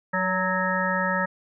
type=harmonic tone with a mistuned harmonic; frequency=185 Hz; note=F#3; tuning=in tune; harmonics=1 / 3 / 5 / 7 / 9 / 10; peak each=-29 / -29 / -29 / -29 / -29 / -29 dBFS; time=0.13-1.26 s; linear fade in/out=10 ms; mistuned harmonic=3; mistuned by=+27 cents; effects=none